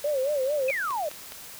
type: tone with vibrato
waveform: sine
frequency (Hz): 557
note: C#5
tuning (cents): +8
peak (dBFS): -23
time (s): 0.04-0.71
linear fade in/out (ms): 5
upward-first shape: sine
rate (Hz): 4.5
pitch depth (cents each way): 140
type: exponential sweep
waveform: sine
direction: down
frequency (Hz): 2609 to 563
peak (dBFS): -26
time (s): 0.68-1.09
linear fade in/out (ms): 5
type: click train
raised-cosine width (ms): 0.2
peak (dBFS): -22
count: 4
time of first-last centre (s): 0.7-1.321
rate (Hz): 4.83
effects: white hiss -43 dBFS RMS until 1.59 s